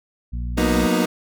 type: harmonic tone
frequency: 59.8 Hz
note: A#1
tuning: 45 cents sharp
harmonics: 1 / 2 / 3 / 4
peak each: -24 / -33 / -37 / -39 dBFS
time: 0.32-0.87 s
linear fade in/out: 20 ms
type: chord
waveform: 30% pulse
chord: B major seventh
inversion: second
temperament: equal with one note detuned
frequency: 182.24 / 233.1 / 246.9 / 311.1 Hz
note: F#3 / A#3 / B3 / D#4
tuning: -26 / 0 / 0 / 0 cents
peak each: -20 dBFS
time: 0.57-1.06 s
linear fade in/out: 10 ms
effects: none